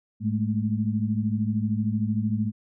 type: tone cluster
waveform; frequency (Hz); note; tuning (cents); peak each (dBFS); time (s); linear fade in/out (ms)
sine; 107.8 / 207.7 / 220.8; A2 / G#3 / A3; -35 / 0 / +6; -27; 0.2-2.52; 50
effects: none